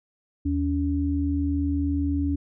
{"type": "tone pair together", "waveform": "sine", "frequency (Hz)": [79.4, 282.9], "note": ["D#2", "C#4"], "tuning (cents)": [36, 35], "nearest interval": "octave + minor seventh", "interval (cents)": 2199, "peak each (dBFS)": [-25, -24], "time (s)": [0.45, 2.36], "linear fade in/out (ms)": 10, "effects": []}